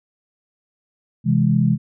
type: chord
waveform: sine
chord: C augmented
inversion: none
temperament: equal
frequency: 130.81 / 164.81 / 207.7 Hz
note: C3 / E3 / G#3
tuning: 0 / 0 / 0 cents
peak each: -18 dBFS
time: 1.24-1.78 s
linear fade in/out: 50 ms
effects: none